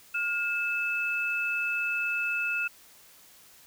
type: tone pair together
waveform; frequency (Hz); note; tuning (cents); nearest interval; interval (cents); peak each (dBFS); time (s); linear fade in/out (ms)
sine; 1419.3 / 2618; F6 / E7; +28 / -13; major seventh; 1059; -31 / -28; 0.14-2.68; 10
effects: white hiss -55 dBFS RMS until 3.66 s